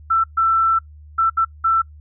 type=tone bursts at uneven times; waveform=sine; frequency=1335 Hz; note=E6; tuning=22 cents sharp; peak=-13 dBFS; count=5; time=0.1-0.24 / 0.37-0.79 / 1.18-1.3 / 1.37-1.45 / 1.64-1.82 s; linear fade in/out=10 ms; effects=noise-tail reverb RT60 0.1 s tail -23 dB re dry + added 75 Hz sine -39 dBFS peak until 2 s